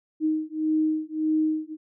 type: beating tone pair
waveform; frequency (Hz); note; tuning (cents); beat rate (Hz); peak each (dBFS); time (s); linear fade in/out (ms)
sine; 311.1 / 312.8; D#4 / D#4; 0 / +9; 1.7; -25; 0.2-1.77; 50
effects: none